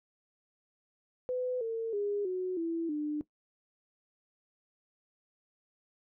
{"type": "tone with pitch steps", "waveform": "sine", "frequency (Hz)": [503, 453.3, 408.6, 368.2, 331.9, 299.1], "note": ["B4", "A#4", "G#4", "F#4", "E4", "D4"], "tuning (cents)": [32, -48, -28, -8, 12, 32], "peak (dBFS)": -30, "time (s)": [1.29, 3.21], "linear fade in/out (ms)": 0, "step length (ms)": 320, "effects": ["noise-tail reverb RT60 0.1 s tail -17 dB re dry"]}